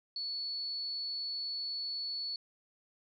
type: tone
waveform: sine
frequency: 4424 Hz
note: C#8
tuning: 4 cents flat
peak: -35 dBFS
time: 0.16-2.36 s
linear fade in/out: 2 ms
effects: none